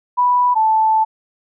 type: tone pair in turn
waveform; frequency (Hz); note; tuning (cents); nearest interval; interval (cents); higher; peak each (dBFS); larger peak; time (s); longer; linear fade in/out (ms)
sine; 985 / 877.5; B5 / A5; -5 / -5; major second; 200; first; -11; neither; 0.17-0.55 / 0.55-1.05; second; 20
effects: none